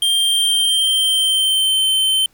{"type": "tone with pitch glide", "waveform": "square", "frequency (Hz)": [3179, 3092], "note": ["G7", "G7"], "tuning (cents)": [24, -24], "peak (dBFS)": -14, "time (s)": [0.02, 2.26], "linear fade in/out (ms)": 2, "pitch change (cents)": -48, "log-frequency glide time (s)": [0.17, 1.88], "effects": ["pink hiss -57 dBFS RMS until 2.33 s"]}